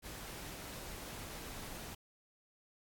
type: noise with ADSR envelope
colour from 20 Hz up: pink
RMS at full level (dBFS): -45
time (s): 0.02-1.95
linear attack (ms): 50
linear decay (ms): 16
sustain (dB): -2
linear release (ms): 8
effects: AAC 64 kbps